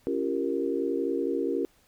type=chord; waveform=sine; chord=G half-diminished seventh; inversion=second; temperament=equal with one note detuned; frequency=277.2 / 341.3 / 392 / 466.2 Hz; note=Db4 / F4 / G4 / Bb4; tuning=0 / -40 / 0 / 0 cents; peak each=-31 dBFS; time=0.07-1.65 s; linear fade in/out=0 ms; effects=pink hiss -63 dBFS RMS until 1.87 s